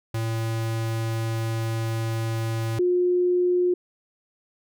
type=tone pair in turn; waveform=square / sine; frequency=113 / 357.9 Hz; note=A2 / F4; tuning=+47 / +42 cents; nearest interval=octave + minor sixth; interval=1995 cents; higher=second; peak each=-25 / -18 dBFS; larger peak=second; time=0.14-2.79 / 2.79-3.74 s; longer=first; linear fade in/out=5 ms; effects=none